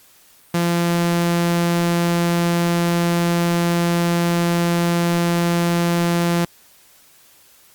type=tone; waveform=sawtooth; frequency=171.6 Hz; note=F3; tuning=30 cents flat; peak=-12 dBFS; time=0.54-6.45 s; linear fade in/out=5 ms; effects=white hiss -51 dBFS RMS until 7.74 s + Opus 48 kbps